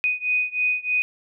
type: beating tone pair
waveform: sine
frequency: 2489 / 2492.2 Hz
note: D#7 / D#7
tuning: 0 / +2 cents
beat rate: 3.2 Hz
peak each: -23 / -24 dBFS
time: 0.04-1.02 s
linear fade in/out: 0 ms
effects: none